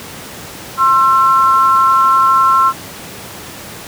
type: tone pair together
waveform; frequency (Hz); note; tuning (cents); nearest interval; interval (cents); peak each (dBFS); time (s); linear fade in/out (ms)
sine; 1061.3 / 1344; C6 / E6; +24 / +33; major third; 409; -10; 0.77-2.73; 50
effects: pink hiss -30 dBFS RMS until 3.87 s + high-pass 100 Hz 12 dB/octave